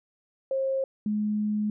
sine tone pair in turn, 535 / 210.8 Hz, C5 / G#3, +38 / +26 cents, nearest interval octave + major third, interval 1612 cents, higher first, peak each -24 dBFS, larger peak neither, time 0.51-0.84 / 1.06-1.7 s, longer second, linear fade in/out 2 ms, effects none

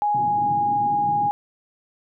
sine tone with pitch glide, 830.6 to 823 Hz, G#5 to G#5, 0 to -16 cents, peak -18 dBFS, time 0.02-1.31 s, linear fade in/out 0 ms, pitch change -16 cents, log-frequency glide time 0.24-0.58 s
pink band-pass noise, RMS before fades -34 dBFS, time 0.14-1.29 s, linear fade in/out 5 ms, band 110 to 360 Hz, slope 48 dB/octave
effects none

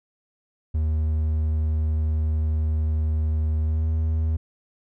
triangle tone with pitch glide, 77.78 to 79.46 Hz, D#2 to D#2, 0 to +37 cents, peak -18 dBFS, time 0.74-4.37 s, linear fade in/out 10 ms, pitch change +37 cents, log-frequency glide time 3.63-3.87 s, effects none

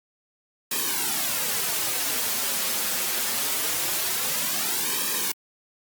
white noise with flanger, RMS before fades -26 dBFS, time 0.71-5.32 s, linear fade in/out 5 ms, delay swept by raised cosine 1.4 to 6.9 ms, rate 0.23 Hz, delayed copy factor -0.9, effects high-pass 150 Hz 12 dB/octave + Opus 48 kbps

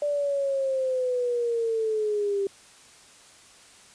sine linear sweep, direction down, 587.3 to 392 Hz, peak -23 dBFS, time 0.02-2.47 s, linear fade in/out 2 ms, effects white hiss -52 dBFS RMS until 3.94 s + resampled to 22050 Hz

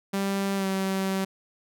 sawtooth tone with pitch glide, 196.5 to 192.01 Hz, G3 to G3, +4 to -36 cents, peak -21 dBFS, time 0.13-1.25 s, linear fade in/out 10 ms, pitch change -40 cents, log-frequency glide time 0.56-0.66 s, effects none

